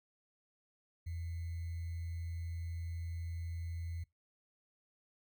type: tone with sample-and-hold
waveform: sine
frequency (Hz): 84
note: E2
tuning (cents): +33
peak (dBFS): -38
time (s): 1.06-4.04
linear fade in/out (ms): 10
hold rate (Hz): 2100
effects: noise-tail reverb RT60 0.2 s tail -23 dB re dry